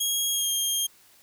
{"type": "tone with pitch glide", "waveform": "15% pulse", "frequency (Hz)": [3283, 3217], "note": ["G#7", "G7"], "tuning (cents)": [-21, 44], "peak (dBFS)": -17, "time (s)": [0, 0.87], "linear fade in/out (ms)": 10, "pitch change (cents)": -35, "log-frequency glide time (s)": [0.31, 0.5], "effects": ["white hiss -57 dBFS RMS until 1.22 s"]}